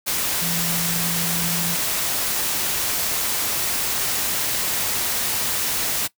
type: tone in noise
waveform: sine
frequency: 170 Hz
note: F3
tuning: 46 cents flat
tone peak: -27 dBFS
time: 0.41-1.76 s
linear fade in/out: 20 ms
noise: white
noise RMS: -23 dBFS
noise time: 0.06-6.08 s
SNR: -7 dB
effects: noise-tail reverb RT60 0.1 s tail -19 dB re dry